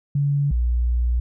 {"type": "tone pair in turn", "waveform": "sine", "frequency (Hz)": [142.5, 59.91], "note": ["C#3", "A#1"], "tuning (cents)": [48, 48], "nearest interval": "octave + minor third", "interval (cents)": 1500, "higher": "first", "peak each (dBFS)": -17, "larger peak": "neither", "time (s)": [[0.15, 0.51], [0.51, 1.2]], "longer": "second", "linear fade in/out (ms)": 5, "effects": []}